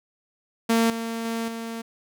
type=tone with level steps; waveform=sawtooth; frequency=228.3 Hz; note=A#3; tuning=36 cents flat; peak=-14 / -24 / -22 / -27 dBFS; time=0.69-1.82 s; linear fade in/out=10 ms; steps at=0.9 / 1.25 / 1.48 s; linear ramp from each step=2 ms; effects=none